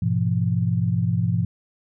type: chord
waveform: sine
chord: F diminished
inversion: first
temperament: equal with one note detuned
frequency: 103.83 / 123.47 / 171.02 Hz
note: Ab2 / Cb3 / F3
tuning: 0 / 0 / -36 cents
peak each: -23 dBFS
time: 0.02-1.45 s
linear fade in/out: 5 ms
effects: none